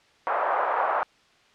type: band-pass noise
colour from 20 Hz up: white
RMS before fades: -25 dBFS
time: 0.27-1.03 s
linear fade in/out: 0 ms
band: 580 to 1200 Hz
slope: 24 dB/octave
effects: white hiss -59 dBFS RMS until 1.54 s + low-pass 4000 Hz 12 dB/octave